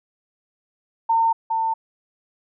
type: tone pair in turn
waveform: sine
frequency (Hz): 909 / 899.6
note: A#5 / A5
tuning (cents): -44 / +38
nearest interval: unison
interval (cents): 18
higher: first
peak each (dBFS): -15 / -19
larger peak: first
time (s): 1.09-1.33 / 1.5-1.74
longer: neither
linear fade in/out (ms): 10
effects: none